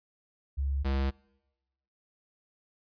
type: tone pair in turn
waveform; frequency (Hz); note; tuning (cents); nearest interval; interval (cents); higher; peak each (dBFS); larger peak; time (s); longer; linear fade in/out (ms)
sine / square; 69.1 / 67.72; C#2 / C#2; -5 / -40; unison; 35; first; -27; neither; 0.57-0.84 / 0.84-1.11; neither; 20
effects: noise-tail reverb RT60 1.0 s tail -26 dB re dry + resampled to 11025 Hz